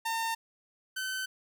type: tone pair in turn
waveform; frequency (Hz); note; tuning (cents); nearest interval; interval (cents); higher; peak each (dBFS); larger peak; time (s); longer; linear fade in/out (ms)
sawtooth; 908 / 1527.1; A#5 / G6; -46 / -46; major sixth; 900; second; -26 / -29; first; 0.05-0.35 / 0.96-1.26; neither; 10
effects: none